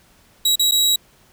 sawtooth tone with dropouts, 3866 Hz, B7, 38 cents flat, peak -11 dBFS, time 0.45-0.96 s, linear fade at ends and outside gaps 5 ms, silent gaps 0.557-0.594 / 0.712-0.719 s, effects pink hiss -54 dBFS RMS until 1.32 s

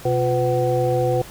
sine tone cluster, 125.9 / 353.4 / 503 / 752 Hz, B2 / F4 / B4 / F#5, +34 / +21 / +32 / +28 cents, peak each -22 / -24 / -20 / -25 dBFS, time 0.05-1.22 s, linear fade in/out 5 ms, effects pink hiss -40 dBFS RMS until 1.3 s

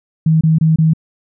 sine tone bursts, 159.4 Hz, D#3, 42 cents sharp, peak -8 dBFS, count 4, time 0.26-0.935 s, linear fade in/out 5 ms, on 150 ms, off 25 ms, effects none

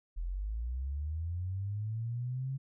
sine linear sweep, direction up, 39.51 to 136.4 Hz, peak -33 dBFS, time 0.16-2.58 s, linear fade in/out 20 ms, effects none

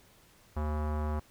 square tone with low-pass filter, 75.8 Hz, D#2, 45 cents flat, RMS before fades -32 dBFS, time 0.56-1.2 s, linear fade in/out 10 ms, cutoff 1100 Hz, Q 2.1, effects pink hiss -61 dBFS RMS until 1.3 s

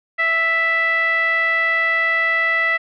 10% pulse tone with low-pass filter, 659.3 Hz, E5, in tune, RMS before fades -18 dBFS, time 0.18-2.78 s, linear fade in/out 20 ms, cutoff 2000 Hz, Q 4.8, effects none

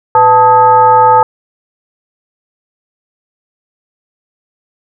sine tone with frequency modulation, 880 Hz, A5, in tune, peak -3 dBFS, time 0.15-1.23 s, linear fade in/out 2 ms, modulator 381 Hz, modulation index 0.79, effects none

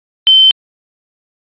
sine tone, 3085 Hz, G7, 28 cents flat, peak -3 dBFS, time 0.27-0.51 s, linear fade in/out 0 ms, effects resampled to 8000 Hz

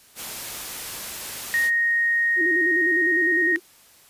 white noise, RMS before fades -33 dBFS, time 0.15-1.71 s, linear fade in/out 50 ms
sine tone, 1864.7 Hz, A#6, in tune, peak -18 dBFS, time 1.54-3.56 s, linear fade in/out 0 ms
sine tone with vibrato, 342 Hz, F4, 36 cents flat, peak -24 dBFS, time 2.36-3.6 s, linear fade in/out 50 ms, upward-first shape square, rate 9.9 Hz, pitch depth 83 cents each way
effects white hiss -53 dBFS RMS until 4.09 s + resampled to 32000 Hz

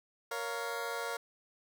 20% pulse chord, Bb minor, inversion none, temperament just, 466.2 / 559.4 / 699.2 Hz, Bb4 / Db5 / F5, 0 / +16 / +2 cents, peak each -34 / -36 / -37 dBFS, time 0.31-1.17 s, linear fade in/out 5 ms, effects none

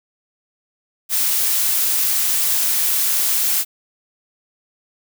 blue noise, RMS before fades -18 dBFS, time 1.09-3.65 s, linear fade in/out 50 ms, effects none

